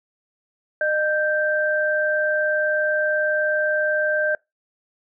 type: tone pair together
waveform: sine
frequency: 609.5 / 1568 Hz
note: D#5 / G6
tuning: -36 / 0 cents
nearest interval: octave + major third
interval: 1636 cents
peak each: -21 dBFS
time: 0.81-4.35 s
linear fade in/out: 2 ms
effects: noise-tail reverb RT60 0.2 s tail -25 dB re dry